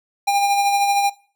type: tone with tremolo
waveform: square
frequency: 803 Hz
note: G5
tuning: 41 cents sharp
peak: -15 dBFS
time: 0.27-1.1 s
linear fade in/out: 10 ms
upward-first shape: sine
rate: 13 Hz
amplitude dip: 40%
effects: noise-tail reverb RT60 0.4 s tail -19 dB re dry